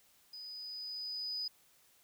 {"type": "tone with level ramp", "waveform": "sine", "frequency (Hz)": 4978, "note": "D#8", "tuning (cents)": 0, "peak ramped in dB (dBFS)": [-45, -34], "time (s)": [0.33, 1.48], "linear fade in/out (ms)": 5, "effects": ["tanh soft clip ceiling -31 dBFS", "white hiss -67 dBFS RMS until 2.03 s"]}